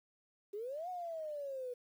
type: exponential two-way sweep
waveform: sine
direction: up then down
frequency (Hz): 392.8 to 740 to 485.8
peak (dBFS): -39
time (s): 0.53-1.74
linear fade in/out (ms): 10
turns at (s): 0.89
effects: 11-bit